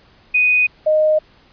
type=tone pair in turn; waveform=sine; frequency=2489 / 618.1 Hz; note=D#7 / D#5; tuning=0 / -12 cents; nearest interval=2 octaves; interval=2412 cents; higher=first; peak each=-11 dBFS; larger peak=neither; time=0.34-0.67 / 0.86-1.19 s; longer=neither; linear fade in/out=10 ms; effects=pink hiss -51 dBFS RMS until 1.52 s + resampled to 11025 Hz